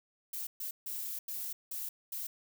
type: noise bursts at uneven times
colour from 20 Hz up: violet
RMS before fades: -39 dBFS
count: 6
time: 0.33-0.47 / 0.6-0.71 / 0.86-1.19 / 1.28-1.53 / 1.71-1.89 / 2.12-2.27 s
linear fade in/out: 5 ms
effects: none

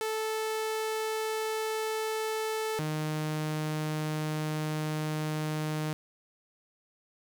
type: tone pair in turn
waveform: sawtooth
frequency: 437.9 / 154.11 Hz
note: A4 / D#3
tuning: -8 / -16 cents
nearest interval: octave + tritone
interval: 1808 cents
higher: first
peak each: -26 dBFS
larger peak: neither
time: 0.01-2.79 / 2.79-5.93 s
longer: second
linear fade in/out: 0 ms
effects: none

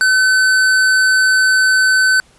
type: tone with hard clipping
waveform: sine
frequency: 1521 Hz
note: F#6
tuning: 47 cents sharp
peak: -11 dBFS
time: 0.01-2.2 s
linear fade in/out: 0 ms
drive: 16 dB
effects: pink hiss -50 dBFS RMS until 2.38 s + resampled to 24000 Hz

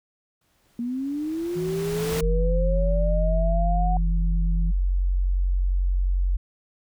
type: noise with exponential growth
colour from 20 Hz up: pink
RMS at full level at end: -29 dBFS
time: 0.41-2.21 s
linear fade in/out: 5 ms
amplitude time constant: 390 ms
type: linear sweep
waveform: sine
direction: up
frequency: 232.6 to 740 Hz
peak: -25 dBFS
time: 0.79-3.97 s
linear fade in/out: 2 ms
type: tone with pitch glide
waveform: sine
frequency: 164.81 to 166.05 Hz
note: E3 to E3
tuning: 0 to +13 cents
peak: -28 dBFS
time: 1.55-4.72 s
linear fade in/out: 20 ms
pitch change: +13 cents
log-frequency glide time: 2.44-3.44 s
type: tone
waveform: sine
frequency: 45.63 Hz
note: F#1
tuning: 23 cents flat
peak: -19 dBFS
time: 2.22-6.37 s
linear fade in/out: 10 ms
effects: none

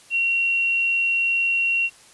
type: tone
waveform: sine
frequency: 2741 Hz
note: F7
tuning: 33 cents flat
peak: -18 dBFS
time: 0.1-1.9 s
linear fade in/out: 50 ms
effects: white hiss -50 dBFS RMS until 2.13 s + resampled to 24000 Hz

